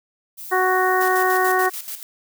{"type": "noise", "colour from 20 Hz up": "violet", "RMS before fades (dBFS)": -35, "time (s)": [0.37, 1.56], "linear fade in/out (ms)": 20}
{"type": "harmonic tone", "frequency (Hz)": 371, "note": "F#4", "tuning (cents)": 5, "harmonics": [1, 2, 3, 4, 5], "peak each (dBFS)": [-21, -21, -22, -25, -23], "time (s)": [0.51, 1.7], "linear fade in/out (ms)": 20}
{"type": "noise with tremolo", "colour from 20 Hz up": "blue", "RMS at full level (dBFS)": -30, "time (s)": [1.01, 2.03], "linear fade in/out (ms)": 0, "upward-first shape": "square", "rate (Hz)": 6.9, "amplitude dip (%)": 65}
{"effects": []}